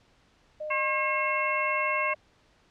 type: tone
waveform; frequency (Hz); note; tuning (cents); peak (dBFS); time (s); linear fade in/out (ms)
sine; 610; D#5; -34; -32; 0.6-2.15; 10
type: harmonic tone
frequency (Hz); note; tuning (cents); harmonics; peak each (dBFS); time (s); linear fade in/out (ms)
539; C#5; -49; 2 / 3 / 4 / 5; -29 / -37 / -29 / -32; 0.7-2.14; 10
effects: pink hiss -63 dBFS RMS until 2.7 s + low-pass 5000 Hz 12 dB/octave